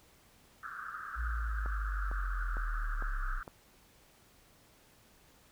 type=band-pass noise; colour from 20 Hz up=white; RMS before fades=-43 dBFS; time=0.63-3.43 s; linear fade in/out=0 ms; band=1200 to 1600 Hz; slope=96 dB/octave
type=linear sweep; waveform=sine; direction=down; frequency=58.9 to 30.81 Hz; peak=-32 dBFS; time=1.15-3.42 s; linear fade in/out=50 ms
type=click train; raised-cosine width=1 ms; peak=-30 dBFS; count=5; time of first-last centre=1.66-3.478 s; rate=2.2 Hz
effects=pink hiss -63 dBFS RMS until 5.51 s